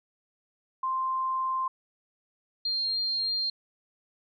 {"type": "tone pair in turn", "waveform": "sine", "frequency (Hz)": [1046.5, 4201], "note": ["C6", "C8"], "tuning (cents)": [0, 6], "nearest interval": "2 octaves", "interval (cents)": 2406, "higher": "second", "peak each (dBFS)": -26, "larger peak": "neither", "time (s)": [[0.83, 1.68], [2.65, 3.5]], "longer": "neither", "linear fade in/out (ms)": 5, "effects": []}